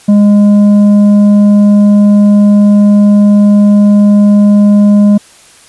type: tone with tanh clipping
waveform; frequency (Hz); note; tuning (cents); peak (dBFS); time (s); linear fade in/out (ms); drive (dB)
sine; 205.4; G#3; -19; -3; 0.08-5.18; 10; 6
effects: white hiss -39 dBFS RMS until 5.68 s + resampled to 24000 Hz